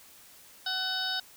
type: harmonic tone with a mistuned harmonic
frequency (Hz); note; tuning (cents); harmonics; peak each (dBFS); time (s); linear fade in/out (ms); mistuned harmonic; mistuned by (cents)
750; F#5; +23; 1 / 2 / 4 / 5 / 6 / 7; -39 / -34 / -39 / -33 / -39 / -38; 0.66-1.2; 5; 7; -27
effects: white hiss -54 dBFS RMS until 1.36 s